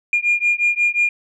sine beating tone pair, 2413 / 2418.6 Hz, D7 / D#7, +46 / -50 cents, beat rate 5.6 Hz, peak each -17 dBFS, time 0.13-1.09 s, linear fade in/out 2 ms, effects tanh soft clip ceiling -9 dBFS

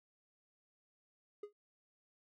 triangle tone with exponential decay, 413.5 Hz, G#4, 8 cents flat, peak -38 dBFS, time 1.43-1.53 s, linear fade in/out 5 ms, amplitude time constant 21 ms, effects none

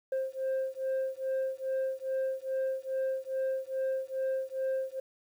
sine beating tone pair, 527 / 529.4 Hz, C5 / C5, +12 / +20 cents, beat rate 2.4 Hz, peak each -31 dBFS, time 0.12-5 s, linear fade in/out 5 ms, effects tanh soft clip ceiling -27 dBFS + 10-bit

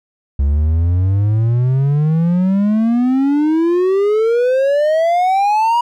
triangle exponential sweep, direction up, 68 to 966 Hz, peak -9 dBFS, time 0.39-5.81 s, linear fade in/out 5 ms, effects none

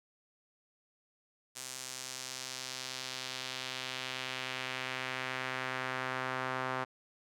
sawtooth tone with band-pass filter sweep, 129.6 Hz, C3, 16 cents flat, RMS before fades -39 dBFS, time 1.55-6.85 s, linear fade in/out 20 ms, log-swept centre 7700 to 1200 Hz, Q 1.3, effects none

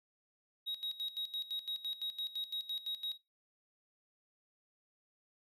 triangle tone with tremolo, 3800 Hz, A#7, 33 cents sharp, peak -35 dBFS, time 0.66-3.18 s, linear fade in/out 20 ms, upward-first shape square, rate 5.9 Hz, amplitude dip 80%, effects noise-tail reverb RT60 0.2 s tail -17 dB re dry

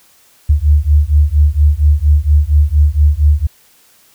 sine beating tone pair, 72.1 / 76.4 Hz, D2 / D#2, -31 / -31 cents, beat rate 4.3 Hz, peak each -10 dBFS, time 0.49-3.47 s, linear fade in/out 10 ms, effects white hiss -49 dBFS RMS until 4.14 s

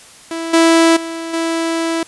sawtooth tone with level steps, 329.6 Hz, E4, in tune, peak -17 / -4 / -19 / -12 dBFS, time 0.31-2.03 s, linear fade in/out 2 ms, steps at 0.53 / 0.96 / 1.33 s, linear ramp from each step 10 ms, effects white hiss -41 dBFS RMS until 2.07 s + resampled to 24000 Hz

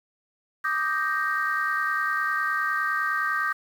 sine chord, Eb major seventh, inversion third, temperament equal, 1174.7 / 1244.5 / 1568 / 1864.7 Hz, D6 / Eb6 / G6 / Bb6, 0 / 0 / 0 / 0 cents, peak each -29 / -29 / -26 / -29 dBFS, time 0.64-3.53 s, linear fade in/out 10 ms, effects tanh soft clip ceiling -15 dBFS + 8-bit

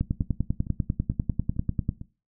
two click trains, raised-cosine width 5 ms, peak -12 / -24 dBFS, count 20 / 5, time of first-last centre 0.01-1.891 / 0.22-2.014 s, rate 10.1 / 2.23 Hz, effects noise-tail reverb RT60 0.3 s tail -17 dB re dry

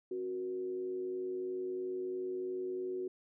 sine tone with frequency modulation, 370 Hz, F#4, in tune, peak -35 dBFS, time 0.11-3.08 s, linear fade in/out 5 ms, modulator 103 Hz, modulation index 0.41, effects none

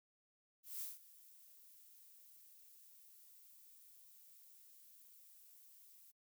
violet noise with ADSR envelope, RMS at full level -44 dBFS, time 0.63-6.12 s, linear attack 180 ms, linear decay 170 ms, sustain -19 dB, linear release 18 ms, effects noise-tail reverb RT60 0.1 s tail -26 dB re dry

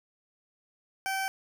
20% pulse tone, 772 Hz, G5, 27 cents flat, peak -24 dBFS, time 1.06-1.28 s, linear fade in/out 0 ms, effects none

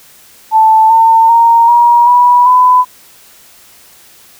sine tone with pitch steps, 880 / 903.2 / 927 / 951.4 / 976.4 / 1002.1 Hz, A5 / A5 / A#5 / A#5 / B5 / B5, 0 / +45 / -10 / +35 / -20 / +25 cents, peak -3 dBFS, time 0.51-2.85 s, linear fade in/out 50 ms, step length 390 ms, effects white hiss -41 dBFS RMS until 4.39 s

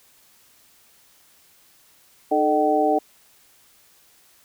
harmonic tone with a mistuned harmonic, 152.5 Hz, D#3, 34 cents flat, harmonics 2 / 3 / 4 / 5, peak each -23 / -23 / -23 / -20 dBFS, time 2.31-2.99 s, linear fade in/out 10 ms, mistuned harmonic 3, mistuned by -86 cents, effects white hiss -56 dBFS RMS until 4.44 s

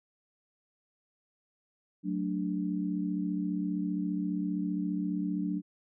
sine chord, D major, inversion first, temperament equal, 185 / 220 / 293.7 Hz, F#3 / A3 / D4, 0 / 0 / 0 cents, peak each -32 / -37 / -33 dBFS, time 2.03-5.62 s, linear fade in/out 50 ms, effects none

